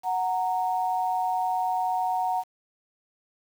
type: tone pair together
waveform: sine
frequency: 739 / 927.3 Hz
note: F#5 / A#5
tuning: -2 / -9 cents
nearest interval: major third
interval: 393 cents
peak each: -25 / -28 dBFS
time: 0.03-2.44 s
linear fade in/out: 50 ms
effects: 8-bit

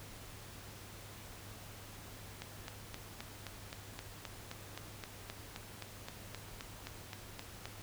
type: click train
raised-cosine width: 0.2 ms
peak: -25 dBFS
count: 21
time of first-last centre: 2.42-7.656 s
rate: 3.82 Hz
effects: added 101 Hz sine -55 dBFS peak until 7.82 s + pink hiss -52 dBFS RMS until 7.82 s

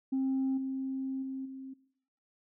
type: tone with level steps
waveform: sine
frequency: 265.7 Hz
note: C4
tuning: 27 cents sharp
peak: -26 / -32 / -35 / -41 dBFS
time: 0.12-1.74 s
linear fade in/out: 10 ms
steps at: 0.57 / 1.22 / 1.45 s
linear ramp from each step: 10 ms
effects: noise-tail reverb RT60 0.7 s tail -20 dB re dry + tanh soft clip ceiling -25 dBFS

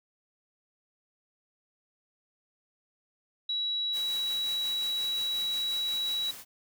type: tone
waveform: sine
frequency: 3900 Hz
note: B7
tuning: 23 cents flat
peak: -28 dBFS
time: 3.49-6.31 s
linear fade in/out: 5 ms
type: noise with tremolo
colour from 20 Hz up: white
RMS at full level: -42 dBFS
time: 3.92-6.45 s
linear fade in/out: 50 ms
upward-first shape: sine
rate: 5.6 Hz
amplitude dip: 35%
effects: none

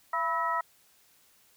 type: tone cluster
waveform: sine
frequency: 676 / 984 / 1299 / 1908 Hz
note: E5 / B5 / E6 / A#6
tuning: +43 / -7 / -26 / +40 cents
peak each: -36 / -30 / -30 / -36 dBFS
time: 0.13-0.61 s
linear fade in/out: 5 ms
effects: white hiss -63 dBFS RMS until 1.56 s

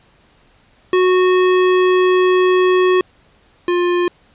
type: tone pair in turn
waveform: square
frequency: 367.6 / 353.1 Hz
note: F#4 / F4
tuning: -11 / +19 cents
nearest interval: minor second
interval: 70 cents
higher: first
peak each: -11 / -14 dBFS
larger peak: first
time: 0.93-3.01 / 3.68-4.08 s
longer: first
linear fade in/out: 2 ms
effects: pink hiss -53 dBFS RMS until 4.34 s + resampled to 8000 Hz

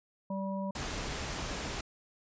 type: harmonic tone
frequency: 194 Hz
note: G3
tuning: 18 cents flat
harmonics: 1 / 3 / 5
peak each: -34 / -39 / -41 dBFS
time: 0.3-0.71 s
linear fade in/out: 5 ms
type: noise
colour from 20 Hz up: pink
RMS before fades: -37 dBFS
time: 0.75-1.81 s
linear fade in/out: 5 ms
effects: resampled to 16000 Hz

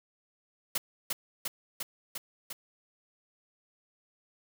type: noise with echo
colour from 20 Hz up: white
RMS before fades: -30 dBFS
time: 0.75-0.78 s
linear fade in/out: 5 ms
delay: 350 ms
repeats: 5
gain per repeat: -2 dB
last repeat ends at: 2.53 s
effects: none

